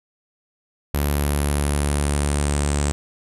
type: tone with low-pass filter sweep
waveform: sawtooth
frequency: 72.3 Hz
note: D2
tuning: 27 cents flat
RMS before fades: -21 dBFS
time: 0.94-2.92 s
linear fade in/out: 0 ms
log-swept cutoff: 12000 to 8000 Hz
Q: 8.2
effects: none